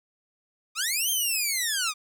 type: linear two-way sweep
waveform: 10% pulse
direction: up then down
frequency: 1176 to 3204 to 1176 Hz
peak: -16 dBFS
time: 0.75-1.94 s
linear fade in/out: 50 ms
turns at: 1.1 s
effects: none